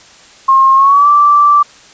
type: tone with pitch glide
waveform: sine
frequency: 1071 to 1167.9 Hz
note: C6 to D6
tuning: +40 to -10 cents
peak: -4 dBFS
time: 0.48-1.63 s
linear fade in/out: 10 ms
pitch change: +150 cents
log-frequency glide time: 0.75-1.08 s
effects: white hiss -40 dBFS RMS until 1.93 s + resampled to 16000 Hz